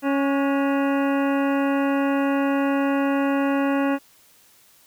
harmonic tone with a mistuned harmonic, 277.2 Hz, C#4, in tune, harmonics 1 / 2 / 3 / 4 / 5 / 6 / 7 / 9 / 10, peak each -20 / -26 / -30 / -32 / -34 / -36 / -37 / -39 / -40 dBFS, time 0.02-3.99 s, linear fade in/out 50 ms, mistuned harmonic 5, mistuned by +63 cents, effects white hiss -55 dBFS RMS until 4.86 s

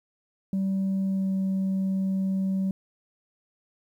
sine tone with pitch glide, 192.8 to 191.36 Hz, G3 to G3, -28 to -41 cents, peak -21 dBFS, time 0.53-2.71 s, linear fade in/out 2 ms, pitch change -13 cents, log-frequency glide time 1.06-1.31 s, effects tanh soft clip ceiling -22 dBFS + 10-bit

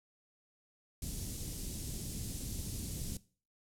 pink band-stop noise, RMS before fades -40 dBFS, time 1.02-3.17 s, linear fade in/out 2 ms, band 230 to 6400 Hz, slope 12 dB/octave, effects noise-tail reverb RT60 0.4 s tail -19 dB re dry + low-pass 12000 Hz 12 dB/octave

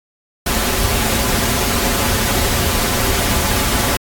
pink noise with comb filter, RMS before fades -17 dBFS, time 0.46-3.97 s, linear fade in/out 5 ms, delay 6.4 ms, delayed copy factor -0.55, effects AAC 64 kbps

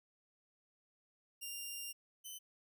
10% pulse tone pair in turn, 2794 / 3041 Hz, F7 / F#7, 0 / +47 cents, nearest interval minor second, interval 147 cents, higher second, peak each -34 / -38 dBFS, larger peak first, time 1.41-1.93 / 2.24-2.39 s, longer first, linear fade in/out 20 ms, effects none

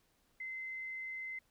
sine tone, 2062 Hz, C7, 26 cents flat, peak -40 dBFS, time 0.4-1.39 s, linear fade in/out 5 ms, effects pink hiss -74 dBFS RMS until 1.5 s

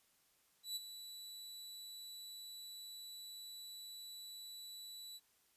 sawtooth tone with ADSR envelope, 3951 Hz, B7, in tune, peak -35 dBFS, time 0.63-5.2 s, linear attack 130 ms, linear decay 23 ms, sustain -11 dB, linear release 39 ms, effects white hiss -74 dBFS RMS until 5.56 s + resampled to 32000 Hz

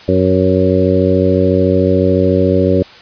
harmonic tone with a mistuned harmonic, 93.8 Hz, F#2, 24 cents sharp, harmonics 1 / 2 / 3 / 4 / 5 / 6, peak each -16 / -16 / -16 / -16 / -16 / -16 dBFS, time 0.08-2.83 s, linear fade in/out 5 ms, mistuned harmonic 6, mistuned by -19 cents, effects white hiss -37 dBFS RMS until 3.01 s + resampled to 11025 Hz

